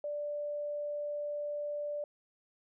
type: tone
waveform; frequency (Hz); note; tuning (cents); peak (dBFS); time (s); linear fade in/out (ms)
sine; 587.3; D5; 0; -34; 0.04-2.04; 2
effects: none